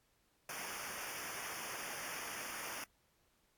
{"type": "noise with comb filter", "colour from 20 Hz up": "pink", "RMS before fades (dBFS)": -45, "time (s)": [0.49, 2.84], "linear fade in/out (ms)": 2, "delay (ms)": 0.25, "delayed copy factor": -1, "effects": ["pink hiss -75 dBFS RMS until 3.57 s", "AAC 64 kbps"]}